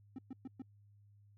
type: tone bursts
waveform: triangle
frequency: 261.6 Hz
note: C4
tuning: in tune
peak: -40 dBFS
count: 4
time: 0.16-0.62 s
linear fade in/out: 2 ms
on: 25 ms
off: 120 ms
effects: noise-tail reverb RT60 0.1 s tail -26 dB re dry + added 102 Hz sine -61 dBFS peak until 1.37 s